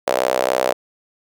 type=tone with high-pass filter; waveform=sawtooth; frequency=63.6 Hz; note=C2; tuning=48 cents flat; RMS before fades=-19 dBFS; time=0.07-0.73 s; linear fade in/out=5 ms; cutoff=570 Hz; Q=3.8; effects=none